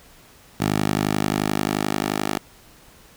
10% pulse tone with high-pass filter sweep, 51.4 Hz, G#1, 17 cents flat, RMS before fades -23 dBFS, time 0.6-2.39 s, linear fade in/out 5 ms, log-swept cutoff 140 to 320 Hz, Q 0.77, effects pink hiss -50 dBFS RMS until 3.16 s

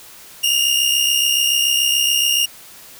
sawtooth tone pair together, 2794 / 2861 Hz, F7 / F7, 0 / +41 cents, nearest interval unison, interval 41 cents, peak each -14 dBFS, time 0.43-2.46 s, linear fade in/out 10 ms, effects white hiss -41 dBFS RMS until 2.99 s

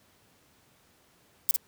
violet noise with echo, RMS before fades -22 dBFS, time 1.49-1.51 s, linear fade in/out 0 ms, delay 51 ms, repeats 1, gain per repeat -4 dB, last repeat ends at 1.561 s, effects pink hiss -63 dBFS RMS until 1.67 s + high-pass 80 Hz 12 dB/octave

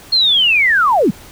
sine linear sweep, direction down, 4300 to 146.83 Hz, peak -9 dBFS, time 0.12-1.11 s, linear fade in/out 10 ms, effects pink hiss -39 dBFS RMS until 1.31 s

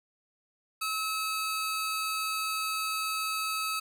25% pulse tone pair together, 1291 / 4601 Hz, E6 / D8, -37 / -36 cents, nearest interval octave + minor seventh, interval 2201 cents, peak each -27 / -31 dBFS, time 0.81-3.8 s, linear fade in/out 10 ms, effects none

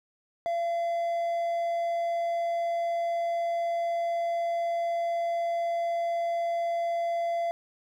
triangle tone, 681 Hz, F5, 44 cents flat, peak -24 dBFS, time 0.46-7.51 s, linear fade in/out 0 ms, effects none

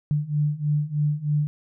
sine beating tone pair, 146.83 / 150.03 Hz, D3 / D3, 0 / +37 cents, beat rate 3.2 Hz, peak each -25 / -23 dBFS, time 0.11-1.47 s, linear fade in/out 0 ms, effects none

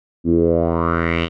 10% pulse tone with low-pass filter sweep, 83.6 Hz, E2, 25 cents sharp, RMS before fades -17 dBFS, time 0.24-1.29 s, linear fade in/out 50 ms, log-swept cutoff 270 to 3200 Hz, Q 4.3, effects none

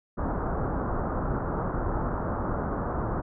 pink low-pass noise, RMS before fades -29 dBFS, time 0.17-3.22 s, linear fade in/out 20 ms, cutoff 1400 Hz, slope 48 dB/octave, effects none

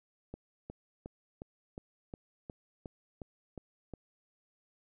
click train, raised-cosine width 2 ms, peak -29 dBFS, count 11, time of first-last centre 0.34-3.937 s, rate 2.78 Hz, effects none

